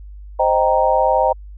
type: chord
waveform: sine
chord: C minor seventh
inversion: none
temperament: equal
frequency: 523.3 / 622.3 / 784 / 932.3 Hz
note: C5 / Eb5 / G5 / Bb5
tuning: 0 / 0 / 0 / 0 cents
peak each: -18 dBFS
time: 0.39-1.33 s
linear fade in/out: 10 ms
effects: added 50 Hz sine -33 dBFS peak until 1.57 s